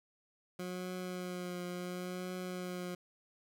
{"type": "tone with vibrato", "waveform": "20% pulse", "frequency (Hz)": 180.4, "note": "F#3", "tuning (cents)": -44, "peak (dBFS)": -34, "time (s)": [0.59, 2.95], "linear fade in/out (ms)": 5, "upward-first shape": "triangle", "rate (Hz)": 0.71, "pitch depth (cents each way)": 26, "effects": []}